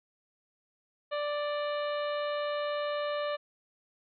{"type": "harmonic tone with a mistuned harmonic", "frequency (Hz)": 587.3, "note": "D5", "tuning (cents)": 0, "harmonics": [1, 2, 3, 4, 5, 6, 7], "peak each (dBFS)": [-31, -37, -42, -47, -45, -48, -51], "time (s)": [1.11, 3.37], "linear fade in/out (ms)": 20, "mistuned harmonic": 6, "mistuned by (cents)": 58, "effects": []}